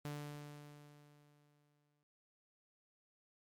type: tone with exponential decay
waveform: sawtooth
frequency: 146.83 Hz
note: D3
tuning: in tune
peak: -37 dBFS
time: 0.05-2.03 s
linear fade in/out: 0 ms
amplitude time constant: 430 ms
effects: MP3 96 kbps